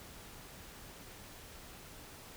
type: silence
effects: pink hiss -52 dBFS RMS until 2.36 s